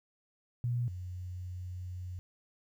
sine tone pair in turn, 120.8 / 90.5 Hz, B2 / F#2, -38 / -38 cents, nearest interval perfect fourth, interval 500 cents, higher first, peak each -29 / -38 dBFS, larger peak first, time 0.64-0.88 / 0.88-2.19 s, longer second, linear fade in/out 0 ms, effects 11-bit

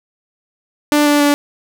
sawtooth tone with pitch steps, 295.2 / 292.1 / 289.1 Hz, D4 / D4 / D4, +9 / -9 / -27 cents, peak -6 dBFS, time 0.92-1.34 s, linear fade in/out 0 ms, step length 140 ms, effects none

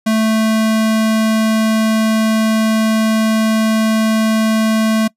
square tone, 220 Hz, A3, in tune, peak -12 dBFS, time 0.06-5.08 s, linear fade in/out 10 ms, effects noise-tail reverb RT60 0.1 s tail -23 dB re dry + resampled to 32000 Hz

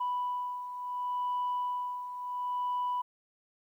sine beating tone pair, 987.8 / 988.51 Hz, B5 / B5, 0 / +1 cents, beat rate 0.71 Hz, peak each -37 / -31 dBFS, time 0-3.02 s, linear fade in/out 10 ms, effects tanh soft clip ceiling -26 dBFS + 11-bit

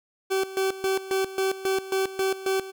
40% pulse tone with tremolo, 383.7 Hz, G4, 37 cents flat, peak -21 dBFS, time 0.3-2.72 s, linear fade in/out 20 ms, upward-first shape square, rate 3.7 Hz, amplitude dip 80%, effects none

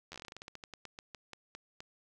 slowing click train, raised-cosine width 0.2 ms, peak -28 dBFS, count 22, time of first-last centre 0.12-1.805 s, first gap 11 ms, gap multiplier 1.17, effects none

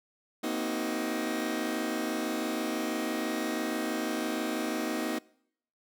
sawtooth chord, C half-diminished seventh, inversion third, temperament just, 235.5 / 261.6 / 314 / 376.7 Hz, Bb3 / C4 / Eb4 / Gb4, +18 / 0 / +16 / +31 cents, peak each -31 / -33 / -29 / -35 dBFS, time 0.43-5.19 s, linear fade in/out 10 ms, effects noise-tail reverb RT60 0.7 s tail -24 dB re dry

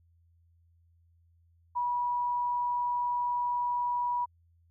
sine tone, 972 Hz, B5, 28 cents flat, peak -27 dBFS, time 1.75-4.26 s, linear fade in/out 20 ms, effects added 84 Hz sine -62 dBFS peak until 4.7 s

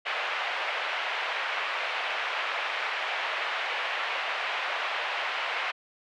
white band-pass noise, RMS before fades -31 dBFS, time 0.05-5.72 s, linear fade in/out 20 ms, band 570 to 2800 Hz, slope 24 dB/octave, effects none

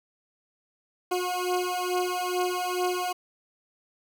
20% pulse beating tone pair, 360 / 362.3 Hz, F#4 / F#4, -47 / -36 cents, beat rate 2.3 Hz, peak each -24 dBFS, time 1.11-3.13 s, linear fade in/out 10 ms, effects none

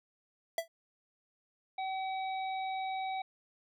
square tone with exponential decay, 663 Hz, E5, 10 cents sharp, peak -27 dBFS, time 0.58-0.68 s, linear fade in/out 2 ms, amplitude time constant 20 ms
harmonic tone, 762 Hz, G5, 49 cents flat, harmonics 1 / 3 / 5, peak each -34 / -44 / -48 dBFS, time 1.78-3.22 s, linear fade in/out 5 ms
effects none

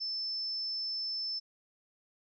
sine tone, 5280 Hz, E8, 2 cents sharp, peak -33 dBFS, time 0-1.4 s, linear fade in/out 20 ms, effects none

